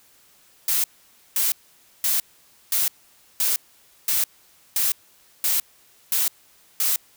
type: noise bursts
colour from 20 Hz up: blue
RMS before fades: -21 dBFS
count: 10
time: 0.68-6.96 s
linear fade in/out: 2 ms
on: 160 ms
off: 520 ms
effects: white hiss -56 dBFS RMS until 7.16 s